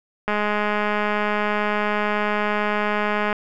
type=click train; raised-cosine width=0.5 ms; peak=-8 dBFS; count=638; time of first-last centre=0.28-3.328 s; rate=209 Hz; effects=none